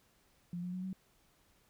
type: tone with pitch steps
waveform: sine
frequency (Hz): 174.61 / 179.1 / 183.72 / 188.44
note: F3 / F3 / F#3 / F#3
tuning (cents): 0 / +44 / -12 / +32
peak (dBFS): -37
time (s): 0.53-0.93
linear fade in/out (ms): 2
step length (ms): 100
effects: pink hiss -70 dBFS RMS until 1.69 s